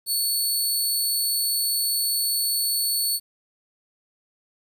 15% pulse tone, 4435 Hz, C#8, in tune, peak -15 dBFS, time 0.06-3.2 s, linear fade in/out 50 ms, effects 9-bit

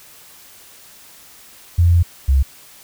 sine tone pair in turn, 86 / 67.6 Hz, F2 / C#2, -26 / -43 cents, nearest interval major third, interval 417 cents, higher first, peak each -9 / -10 dBFS, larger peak first, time 1.78-2.03 / 2.28-2.43 s, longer first, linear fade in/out 10 ms, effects white hiss -44 dBFS RMS until 2.83 s

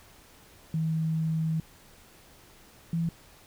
sine tone pair in turn, 160 / 166.55 Hz, D#3 / E3, +49 / +18 cents, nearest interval minor second, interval 69 cents, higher second, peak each -25 dBFS, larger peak neither, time 0.74-1.6 / 2.93-3.09 s, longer first, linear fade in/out 2 ms, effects pink hiss -55 dBFS RMS until 3.46 s

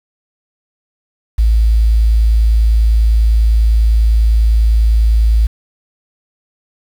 sine tone with quantisation, 55 Hz, A1, in tune, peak -7 dBFS, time 1.38-5.47 s, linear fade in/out 10 ms, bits 6, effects none

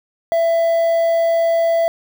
triangle tone with quantisation, 666 Hz, E5, 18 cents sharp, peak -11 dBFS, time 0.32-1.88 s, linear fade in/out 0 ms, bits 6, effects none

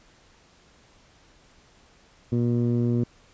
15% pulse tone with low-pass filter, 119.5 Hz, A#2, 43 cents sharp, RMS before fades -23 dBFS, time 2.32-3.04 s, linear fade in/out 5 ms, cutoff 290 Hz, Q 0.92, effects pink hiss -57 dBFS RMS until 3.33 s + resampled to 16000 Hz

